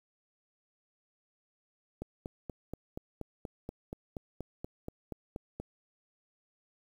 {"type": "click train", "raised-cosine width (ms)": 2, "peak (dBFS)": -25, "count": 16, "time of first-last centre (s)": [2.02, 5.6], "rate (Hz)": 4.19, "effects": ["9-bit"]}